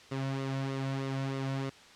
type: tone with flanger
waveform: sawtooth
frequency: 135 Hz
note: C#3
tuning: 45 cents flat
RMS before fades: -34 dBFS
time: 0.11-1.7 s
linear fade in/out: 10 ms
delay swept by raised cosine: 1.2 to 2.5 ms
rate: 3.2 Hz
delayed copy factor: -0.55
effects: white hiss -54 dBFS RMS until 1.95 s + low-pass 5000 Hz 12 dB/octave